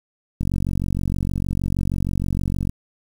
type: click train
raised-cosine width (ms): 5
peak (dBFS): -11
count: 107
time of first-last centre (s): 0.41-2.694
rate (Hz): 46.4
effects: 7-bit